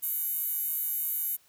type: tone with high-pass filter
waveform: 15% pulse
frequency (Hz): 741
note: F#5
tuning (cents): +2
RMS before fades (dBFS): -31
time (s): 0.02-1.37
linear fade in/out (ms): 20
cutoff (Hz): 12000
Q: 3.4
effects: white hiss -63 dBFS RMS until 1.48 s